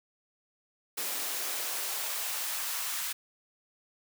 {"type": "noise with high-pass filter sweep", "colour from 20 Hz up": "white", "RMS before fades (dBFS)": -34, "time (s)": [0.97, 3.13], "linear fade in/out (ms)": 10, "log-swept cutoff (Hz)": [310, 1200], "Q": 1, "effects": []}